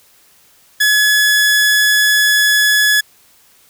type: tone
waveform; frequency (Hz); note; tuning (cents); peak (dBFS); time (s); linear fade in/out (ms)
sawtooth; 1699; G#6; +39; -6; 0.8-3.01; 10
effects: white hiss -50 dBFS RMS until 3.69 s